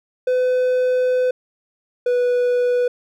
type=tone pair in turn; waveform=triangle; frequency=505 / 491.5 Hz; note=B4 / B4; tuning=+39 / -8 cents; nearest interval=unison; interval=47 cents; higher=first; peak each=-13 dBFS; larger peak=neither; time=0.27-1.31 / 2.06-2.88 s; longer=first; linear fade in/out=5 ms; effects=none